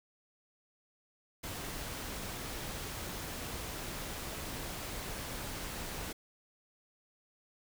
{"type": "noise", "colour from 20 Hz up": "pink", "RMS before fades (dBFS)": -41, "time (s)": [1.43, 6.13], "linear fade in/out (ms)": 10, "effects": []}